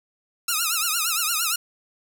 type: tone with vibrato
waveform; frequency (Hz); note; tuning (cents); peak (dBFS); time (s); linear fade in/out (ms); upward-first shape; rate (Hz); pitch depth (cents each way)
5% pulse; 1322; E6; +5; -10; 0.48-1.56; 5; triangle; 8.7; 160
effects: none